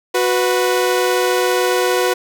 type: tone pair together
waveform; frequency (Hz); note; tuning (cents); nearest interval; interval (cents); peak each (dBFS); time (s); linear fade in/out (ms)
sawtooth; 366.7 / 493.9; F#4 / B4; -15 / 0; perfect fourth; 515; -13; 0.14-2.14; 10
effects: none